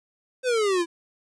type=exponential sweep; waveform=square; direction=down; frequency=523.3 to 329.6 Hz; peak=-21 dBFS; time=0.43-0.86 s; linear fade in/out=50 ms; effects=resampled to 22050 Hz + 10-bit